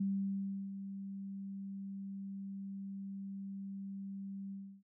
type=tone with ADSR envelope; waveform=sine; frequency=196 Hz; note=G3; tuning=in tune; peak=-31 dBFS; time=0-4.83 s; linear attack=8 ms; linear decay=700 ms; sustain=-10 dB; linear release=310 ms; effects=none